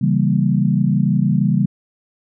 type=chord; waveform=sine; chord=C# diminished seventh; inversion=none; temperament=equal; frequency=138.59 / 164.81 / 196 / 233.1 Hz; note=C#3 / E3 / G3 / Bb3; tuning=0 / 0 / 0 / 0 cents; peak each=-18 / -19 / -17 / -22 dBFS; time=0.01-1.66 s; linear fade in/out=10 ms; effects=none